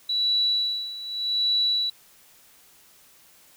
sine tone with tremolo, 3935 Hz, B7, 7 cents flat, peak -19 dBFS, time 0.09-1.9 s, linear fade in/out 5 ms, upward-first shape sine, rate 0.84 Hz, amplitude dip 80%, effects white hiss -55 dBFS RMS until 3.56 s

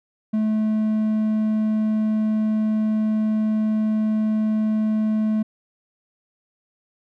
triangle tone, 216.3 Hz, A3, 29 cents flat, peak -16 dBFS, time 0.33-5.43 s, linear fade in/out 10 ms, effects none

